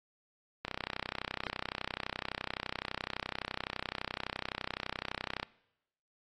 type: click train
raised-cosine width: 0.3 ms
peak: -19 dBFS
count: 153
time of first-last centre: 0.65-5.43 s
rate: 31.8 Hz
effects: noise-tail reverb RT60 0.9 s tail -22 dB re dry + AAC 32 kbps